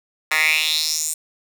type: tone with high-pass filter sweep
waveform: 10% pulse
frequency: 155.8 Hz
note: D#3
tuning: 3 cents sharp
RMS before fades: -20 dBFS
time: 0.31-1.14 s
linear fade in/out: 5 ms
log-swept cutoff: 1600 to 8400 Hz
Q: 4.2
effects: none